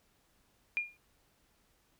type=tone with exponential decay; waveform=sine; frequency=2414 Hz; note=D7; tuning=47 cents sharp; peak=-26 dBFS; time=0.77-0.97 s; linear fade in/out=0 ms; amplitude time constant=42 ms; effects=pink hiss -71 dBFS RMS until 1.99 s